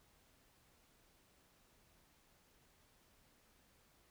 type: silence
effects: pink hiss -71 dBFS RMS until 4.1 s